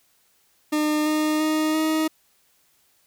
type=tone with pitch steps; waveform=40% pulse; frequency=303.2 / 306.9 / 310.6 / 314.4 Hz; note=D#4 / D#4 / D#4 / D#4; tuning=-45 / -24 / -3 / +18 cents; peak=-19 dBFS; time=0.72-2.08 s; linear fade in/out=10 ms; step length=340 ms; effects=white hiss -63 dBFS RMS until 3.06 s